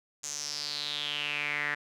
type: tone with band-pass filter sweep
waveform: sawtooth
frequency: 146.83 Hz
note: D3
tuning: in tune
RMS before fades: -34 dBFS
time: 0.23-1.75 s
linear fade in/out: 10 ms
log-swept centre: 6800 to 1800 Hz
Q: 5.9
effects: none